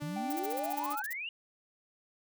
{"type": "tone", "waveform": "sawtooth", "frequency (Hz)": 293.7, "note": "D4", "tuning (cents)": 0, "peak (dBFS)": -36, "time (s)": [0, 0.96], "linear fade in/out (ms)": 20}
{"type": "exponential sweep", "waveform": "sine", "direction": "up", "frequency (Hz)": [143.6, 2906], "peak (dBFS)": -36, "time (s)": [0.02, 1.29], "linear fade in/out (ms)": 2}
{"type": "tone with pitch glide", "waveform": "triangle", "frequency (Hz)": [780, 845.7], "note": ["G5", "G#5"], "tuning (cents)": [-9, 31], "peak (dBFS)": -34, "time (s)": [0.16, 1.02], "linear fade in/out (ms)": 5, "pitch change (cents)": 140, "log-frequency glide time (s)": [0.5, 0.83]}
{"type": "noise bursts", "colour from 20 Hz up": "violet", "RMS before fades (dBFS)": -40, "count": 13, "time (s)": [0.3, 1.132], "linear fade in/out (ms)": 5, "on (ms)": 28, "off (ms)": 39}
{"effects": []}